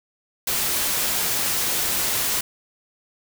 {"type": "noise", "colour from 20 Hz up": "white", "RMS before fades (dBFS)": -23, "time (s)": [0.47, 2.41], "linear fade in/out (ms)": 5, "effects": []}